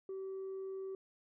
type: tone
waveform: sine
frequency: 383.8 Hz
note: G4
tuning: 37 cents flat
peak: -38 dBFS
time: 0.09-0.95 s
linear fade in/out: 2 ms
effects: tanh soft clip ceiling -38 dBFS